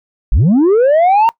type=linear sweep; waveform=sine; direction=up; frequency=31.93 to 932.3 Hz; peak=-4 dBFS; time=0.32-1.29 s; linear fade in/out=0 ms; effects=noise-tail reverb RT60 0.1 s tail -23 dB re dry + tanh soft clip ceiling -6 dBFS

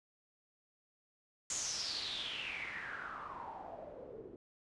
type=noise with low-pass filter sweep; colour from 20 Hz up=white; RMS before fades=-43 dBFS; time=1.5-4.36 s; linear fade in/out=2 ms; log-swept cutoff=7200 to 360 Hz; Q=6.7; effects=resampled to 24000 Hz

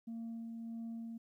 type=tone with tremolo; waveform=sine; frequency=229 Hz; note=A#3; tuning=31 cents flat; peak=-38 dBFS; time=0.07-1.18 s; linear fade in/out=10 ms; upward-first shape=sine; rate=1.6 Hz; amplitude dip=30%; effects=tanh soft clip ceiling -39 dBFS + 13-bit

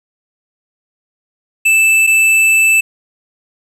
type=tone pair in turn; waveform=square; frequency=2639 / 2639 Hz; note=E7 / E7; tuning=+1 / +1 cents; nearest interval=unison; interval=0 cents; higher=neither; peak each=-8 dBFS; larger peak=neither; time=1.65-2.07 / 2.07-2.81 s; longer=second; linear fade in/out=10 ms; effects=low-pass 12000 Hz 12 dB/octave + 8-bit

